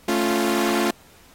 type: chord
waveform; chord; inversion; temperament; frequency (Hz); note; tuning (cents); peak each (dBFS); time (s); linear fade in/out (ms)
sawtooth; A augmented; none; equal; 220 / 277.2 / 349.2; A3 / C#4 / E#4; 0 / 0 / 0; -20 / -22 / -18; 0.08-0.91; 5
effects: pink hiss -52 dBFS RMS until 1.34 s + AAC 48 kbps